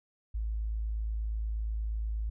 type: tone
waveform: sine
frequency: 54.2 Hz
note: A1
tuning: 25 cents flat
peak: -30 dBFS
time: 0.34-2.3 s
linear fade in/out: 10 ms
effects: none